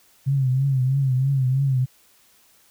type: tone with vibrato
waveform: sine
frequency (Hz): 133.1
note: C3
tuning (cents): +30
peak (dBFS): -17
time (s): 0.26-1.86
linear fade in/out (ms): 20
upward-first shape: triangle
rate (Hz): 3.1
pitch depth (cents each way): 96
effects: white hiss -57 dBFS RMS until 2.7 s